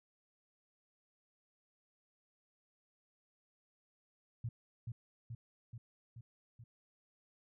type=tone with echo; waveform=sine; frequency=116.54 Hz; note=A#2; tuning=in tune; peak=-36 dBFS; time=4.44-4.49 s; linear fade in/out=5 ms; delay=430 ms; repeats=5; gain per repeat=-3 dB; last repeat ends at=6.64 s; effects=none